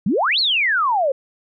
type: exponential two-way sweep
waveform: sine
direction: up then down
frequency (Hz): 166.4 to 4506 to 513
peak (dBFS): -15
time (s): 0.06-1.12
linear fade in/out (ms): 5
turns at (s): 0.39
effects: none